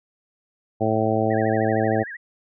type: harmonic tone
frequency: 110 Hz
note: A2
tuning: in tune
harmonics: 1 / 2 / 3 / 4 / 5 / 6 / 7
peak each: -26 / -26 / -26 / -26 / -26 / -26 / -26 dBFS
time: 0.8-2.04 s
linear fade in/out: 20 ms
type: tone with vibrato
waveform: sine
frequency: 1770 Hz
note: A6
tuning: 10 cents sharp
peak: -32 dBFS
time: 1.3-2.17 s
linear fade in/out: 10 ms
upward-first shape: sine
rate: 13 Hz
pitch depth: 170 cents each way
effects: none